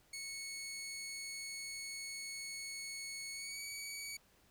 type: tone with pitch glide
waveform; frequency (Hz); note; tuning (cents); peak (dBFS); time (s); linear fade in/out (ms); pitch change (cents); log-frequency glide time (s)
15% pulse; 2204 to 2263; C#7 to C#7; -11 to +35; -36; 0.13-4.17; 5; +46; 3.32-3.6
effects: pink hiss -69 dBFS RMS until 4.5 s